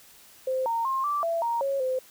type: tone with pitch steps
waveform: sine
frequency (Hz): 520 / 921 / 1064 / 1167 / 669 / 934 / 550 / 516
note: C5 / A#5 / C6 / D6 / E5 / A#5 / C#5 / C5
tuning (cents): -11 / -21 / +29 / -11 / +25 / +3 / -14 / -24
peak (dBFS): -24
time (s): 0.47-1.99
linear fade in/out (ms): 5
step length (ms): 190
effects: white hiss -53 dBFS RMS until 2.1 s